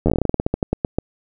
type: slowing click train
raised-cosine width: 2 ms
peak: -4 dBFS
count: 19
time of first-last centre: 0.06-0.986 s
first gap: 11 ms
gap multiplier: 1.16
effects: none